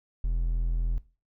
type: tone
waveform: triangle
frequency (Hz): 41.85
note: E1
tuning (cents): +27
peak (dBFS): -22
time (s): 0.24-0.98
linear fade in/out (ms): 0
effects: noise-tail reverb RT60 0.3 s tail -17 dB re dry